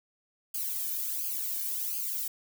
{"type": "noise with flanger", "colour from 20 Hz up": "violet", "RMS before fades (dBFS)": -33, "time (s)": [0.54, 2.28], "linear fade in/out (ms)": 5, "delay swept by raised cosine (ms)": [0.53, 1.53], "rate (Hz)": 1.4, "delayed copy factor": -1, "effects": []}